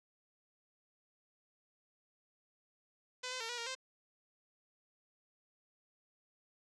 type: tone with pitch steps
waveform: 5% pulse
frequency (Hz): 504 / 511 / 455 / 483.2 / 465.9 / 521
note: B4 / C5 / A#4 / B4 / A#4 / C5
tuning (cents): +35 / -41 / -42 / -38 / -1 / -7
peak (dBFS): -28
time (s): 3.23-3.752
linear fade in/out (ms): 10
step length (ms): 87
effects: resampled to 24000 Hz